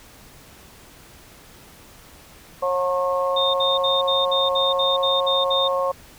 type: harmonic tone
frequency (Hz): 180.9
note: F#3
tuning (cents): -39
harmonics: 3 / 4 / 5 / 6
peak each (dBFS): -21 / -31 / -32 / -24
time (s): 2.62-5.92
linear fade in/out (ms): 10
type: tone bursts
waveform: sine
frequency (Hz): 3648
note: A#7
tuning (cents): -38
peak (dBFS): -20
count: 10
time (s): 3.36-5.682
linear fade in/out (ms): 10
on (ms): 180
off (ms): 58
effects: pink hiss -47 dBFS RMS until 6.18 s